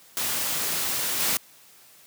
white noise with level steps, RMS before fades -27 / -24 dBFS, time 0.17-1.37 s, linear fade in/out 0 ms, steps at 1.19 s, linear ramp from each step 20 ms, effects white hiss -53 dBFS RMS until 2.06 s + high-pass 100 Hz 12 dB/octave

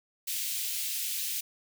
white high-pass noise, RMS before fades -33 dBFS, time 0.27-1.41 s, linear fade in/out 10 ms, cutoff 2400 Hz, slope 24 dB/octave, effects none

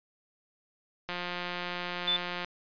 click train, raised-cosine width 0.3 ms, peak -19 dBFS, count 241, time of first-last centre 1.09-2.446 s, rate 177 Hz
sine tone, 3520 Hz, A7, in tune, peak -25 dBFS, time 2.07-2.17 s, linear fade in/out 10 ms
effects resampled to 11025 Hz

